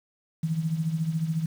sine tone with tremolo, 161.1 Hz, E3, 39 cents flat, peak -21 dBFS, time 0.43-1.46 s, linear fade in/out 5 ms, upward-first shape triangle, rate 14 Hz, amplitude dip 75%, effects 8-bit

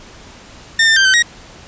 sawtooth tone with pitch steps, 1810 / 1794 / 1573 / 1535 / 1889 Hz, A6 / A6 / G6 / G6 / A#6, +48 / +33 / +6 / -37 / +22 cents, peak -5 dBFS, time 0.79-1.225 s, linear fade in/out 5 ms, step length 87 ms, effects pink hiss -39 dBFS RMS until 1.67 s + resampled to 16000 Hz

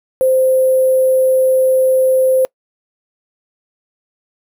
sine tone with sample-and-hold, 520 Hz, C5, 11 cents flat, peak -9 dBFS, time 0.21-2.45 s, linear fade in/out 0 ms, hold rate 11025 Hz, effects noise-tail reverb RT60 0.1 s tail -26 dB re dry

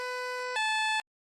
15% pulse tone pair in turn, 500 / 869.9 Hz, B4 / A5, +21 / -20 cents, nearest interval minor seventh, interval 959 cents, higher second, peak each -26 / -20 dBFS, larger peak second, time 0-0.56 / 0.56-1 s, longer first, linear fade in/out 0 ms, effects low-pass 7000 Hz 12 dB/octave + Opus 24 kbps

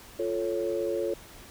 sine chord, F augmented, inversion none, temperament equal, 349.2 / 440 / 554.4 Hz, F4 / A4 / C#5, 0 / 0 / 0 cents, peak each -31 dBFS, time 0.19-1.14 s, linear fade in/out 5 ms, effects pink hiss -49 dBFS RMS until 1.5 s

